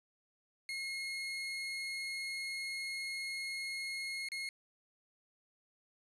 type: tone with dropouts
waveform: 30% pulse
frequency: 2157 Hz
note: C#7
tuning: 48 cents flat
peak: -35 dBFS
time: 0.69-4.49 s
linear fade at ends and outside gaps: 1 ms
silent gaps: 4.287-4.318 s
effects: resampled to 24000 Hz